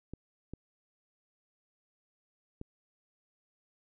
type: clicks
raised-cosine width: 3 ms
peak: -28 dBFS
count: 3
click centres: 0.136 / 0.536 / 2.614 s
effects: none